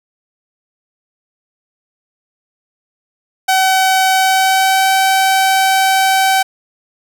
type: tone with pitch glide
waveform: sawtooth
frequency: 759 to 767.4 Hz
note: F#5 to G5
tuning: +44 to -37 cents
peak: -6 dBFS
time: 3.48-6.43 s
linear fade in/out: 10 ms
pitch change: +19 cents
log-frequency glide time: 4.14-4.91 s
effects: none